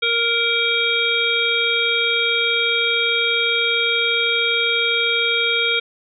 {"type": "harmonic tone", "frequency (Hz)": 466.2, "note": "A#4", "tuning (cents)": 0, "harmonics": [1, 3, 5, 7, 8], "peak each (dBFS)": [-25, -24, -20, -22, -24], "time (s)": [0.02, 5.8], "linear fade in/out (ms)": 10, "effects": []}